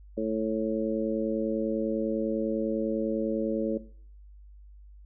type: harmonic tone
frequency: 110 Hz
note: A2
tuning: in tune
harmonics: 2 / 3 / 4 / 5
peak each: -32 / -32 / -32 / -32 dBFS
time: 0.17-3.78 s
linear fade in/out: 10 ms
effects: noise-tail reverb RT60 0.5 s tail -17 dB re dry + added 50 Hz sine -47 dBFS peak until 5.05 s